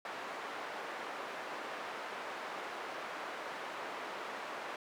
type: band-pass noise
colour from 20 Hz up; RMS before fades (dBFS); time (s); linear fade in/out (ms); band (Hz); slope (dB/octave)
white; -43; 0.05-4.76; 2; 400 to 1400; 12
effects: none